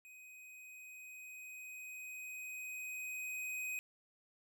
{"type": "tone with level ramp", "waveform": "square", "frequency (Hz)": 2509, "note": "D#7", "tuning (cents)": 14, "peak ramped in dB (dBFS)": [-55, -39], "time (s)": [0.05, 3.79], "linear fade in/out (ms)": 0, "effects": []}